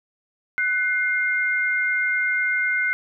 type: tone pair together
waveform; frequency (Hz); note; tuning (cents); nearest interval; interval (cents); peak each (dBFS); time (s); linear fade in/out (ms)
sine; 1494 / 2114; F#6 / C7; +16 / +17; tritone; 601; -22; 0.58-2.93; 0
effects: none